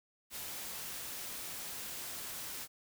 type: noise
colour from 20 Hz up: white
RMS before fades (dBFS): -43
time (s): 0.3-2.68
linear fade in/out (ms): 50
effects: none